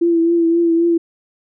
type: tone with vibrato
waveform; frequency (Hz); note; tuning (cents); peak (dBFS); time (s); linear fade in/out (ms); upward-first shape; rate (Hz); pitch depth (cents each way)
sine; 336.1; E4; +34; -11; 0.01-0.98; 10; triangle; 3.8; 37
effects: none